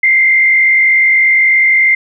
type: tone with frequency modulation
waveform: sine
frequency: 2093 Hz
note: C7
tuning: in tune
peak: -6 dBFS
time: 0.03-1.95 s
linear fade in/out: 5 ms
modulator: 48.3 Hz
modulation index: 0.92
effects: none